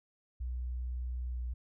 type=tone with pitch glide; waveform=sine; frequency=61.74 to 60.85 Hz; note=B1 to B1; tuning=0 to -25 cents; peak=-34 dBFS; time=0.4-1.54 s; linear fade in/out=10 ms; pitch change=-25 cents; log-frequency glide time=1.32-1.41 s; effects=none